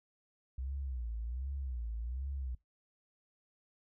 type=tone with vibrato; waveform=sine; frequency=62 Hz; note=B1; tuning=7 cents sharp; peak=-36 dBFS; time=0.58-2.55 s; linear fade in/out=5 ms; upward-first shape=sine; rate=1.3 Hz; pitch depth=190 cents each way; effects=noise-tail reverb RT60 0.2 s tail -23 dB re dry